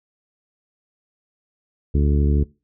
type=harmonic tone; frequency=72.2 Hz; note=D2; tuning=29 cents flat; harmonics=1 / 2 / 3 / 4 / 5 / 6; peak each=-16 / -22 / -26 / -28 / -30 / -32 dBFS; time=1.94-2.44 s; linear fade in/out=10 ms; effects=noise-tail reverb RT60 0.3 s tail -23 dB re dry